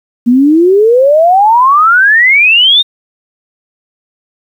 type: exponential sweep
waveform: sine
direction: up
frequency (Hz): 233.1 to 3729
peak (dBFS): -3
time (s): 0.26-2.83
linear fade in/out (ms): 20
effects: 7-bit